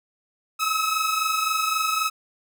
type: tone pair together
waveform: sawtooth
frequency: 1276.2 / 1300 Hz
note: D#6 / E6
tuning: +44 / -24 cents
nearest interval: unison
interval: 32 cents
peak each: -20 / -22 dBFS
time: 0.59-2.1 s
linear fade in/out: 20 ms
effects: none